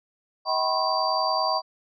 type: tone cluster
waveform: sine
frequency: 638 / 766 / 991 / 1081 / 4671 Hz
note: D#5 / G5 / B5 / C#6 / D8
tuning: +43 / -40 / +6 / -44 / -10 cents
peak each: -28 dBFS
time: 0.45-1.62 s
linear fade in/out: 50 ms
effects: none